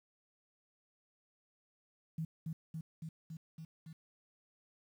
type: tone with echo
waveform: sine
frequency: 160.7 Hz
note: E3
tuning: 44 cents flat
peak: -35 dBFS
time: 2.18-2.25 s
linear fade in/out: 5 ms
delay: 280 ms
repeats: 6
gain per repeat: -2 dB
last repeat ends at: 3.93 s
effects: 11-bit